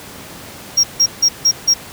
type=tone bursts; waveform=triangle; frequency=5600 Hz; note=F8; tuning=4 cents sharp; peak=-7 dBFS; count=5; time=0.77-1.74 s; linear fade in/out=10 ms; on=66 ms; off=160 ms; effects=pink hiss -34 dBFS RMS until 1.92 s + high-pass 80 Hz 12 dB/octave